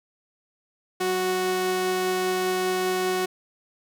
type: tone pair together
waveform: sawtooth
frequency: 187.12 / 369.2 Hz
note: F#3 / F#4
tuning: +20 / -4 cents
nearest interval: octave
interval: 1176 cents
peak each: -31 / -19 dBFS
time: 1-3.26 s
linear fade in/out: 10 ms
effects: none